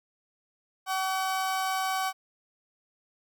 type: tone pair together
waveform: 35% pulse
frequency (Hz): 760 / 1137.3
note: F#5 / C#6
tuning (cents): +46 / +44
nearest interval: perfect fifth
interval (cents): 698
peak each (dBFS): -27 / -30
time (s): 0.86-2.13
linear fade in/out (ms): 50
effects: none